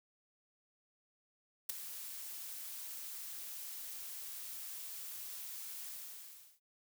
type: noise with ADSR envelope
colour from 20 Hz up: blue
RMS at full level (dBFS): -33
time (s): 1.69-6.6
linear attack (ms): 7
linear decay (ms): 11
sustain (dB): -13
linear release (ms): 710
effects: none